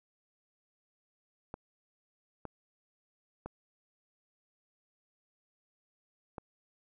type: clicks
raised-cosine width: 1 ms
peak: -26 dBFS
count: 4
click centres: 1.541 / 2.453 / 3.46 / 6.382 s
effects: none